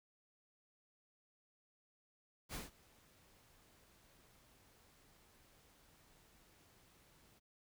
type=noise with ADSR envelope; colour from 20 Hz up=pink; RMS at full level=-44 dBFS; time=2.49-7.4 s; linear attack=51 ms; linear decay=160 ms; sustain=-24 dB; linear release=22 ms; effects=none